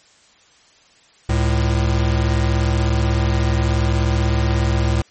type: tone pair together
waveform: square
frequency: 69.3 / 110.01 Hz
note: C#2 / A2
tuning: 0 / 0 cents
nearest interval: minor sixth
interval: 800 cents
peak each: -18 / -19 dBFS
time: 1.29-5.02 s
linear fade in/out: 5 ms
effects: white hiss -52 dBFS RMS until 5.1 s + MP3 32 kbps